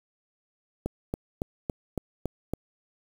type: click train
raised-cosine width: 2 ms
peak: -15 dBFS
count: 7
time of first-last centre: 0.86-2.536 s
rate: 3.58 Hz
effects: 7-bit